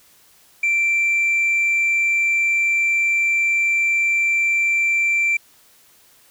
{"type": "tone with tanh clipping", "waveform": "sine", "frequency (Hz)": 2349, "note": "D7", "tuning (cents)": 0, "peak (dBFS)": -16, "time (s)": [0.63, 5.37], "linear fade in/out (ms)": 5, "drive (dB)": 1, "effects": ["white hiss -53 dBFS RMS until 6.3 s"]}